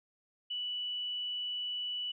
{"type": "tone", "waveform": "sine", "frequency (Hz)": 2960, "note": "F#7", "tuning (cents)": 0, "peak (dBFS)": -34, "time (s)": [0.5, 2.12], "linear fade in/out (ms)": 10, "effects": []}